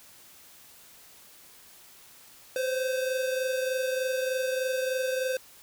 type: tone pair together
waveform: square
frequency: 514.7 / 538 Hz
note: C5 / C5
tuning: -29 / +48 cents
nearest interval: minor second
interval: 77 cents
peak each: -28 / -36 dBFS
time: 2.56-5.37 s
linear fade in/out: 2 ms
effects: white hiss -53 dBFS RMS until 5.62 s